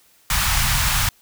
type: band-stop noise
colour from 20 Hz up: pink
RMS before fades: -19 dBFS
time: 0.3-1.09 s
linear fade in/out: 2 ms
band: 150 to 910 Hz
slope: 24 dB/octave
effects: white hiss -56 dBFS RMS until 1.21 s